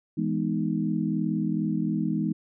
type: chord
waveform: sine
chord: E major seventh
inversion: none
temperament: equal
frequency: 164.81 / 207.7 / 246.9 / 311.1 Hz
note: E3 / G#3 / B3 / D#4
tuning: 0 / 0 / 0 / 0 cents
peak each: -29 / -28 / -31 / -30 dBFS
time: 0.17-2.33 s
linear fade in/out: 10 ms
effects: none